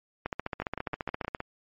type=two click trains; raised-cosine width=0.5 ms; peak=-16 / -18 dBFS; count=17 / 6; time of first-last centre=0.26-1.348 / 0.62-1.404 s; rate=14.7 / 6.38 Hz; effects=MP3 32 kbps